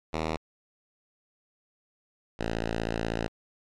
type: tone pair in turn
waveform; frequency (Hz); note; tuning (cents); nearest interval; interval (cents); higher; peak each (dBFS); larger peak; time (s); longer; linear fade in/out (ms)
5% pulse; 79.3 / 56.23; D#2 / A1; +33 / +38; tritone; 595; first; -17; neither; 0.13-0.37 / 2.39-3.28; second; 5
effects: low-pass 5000 Hz 12 dB/octave + MP3 96 kbps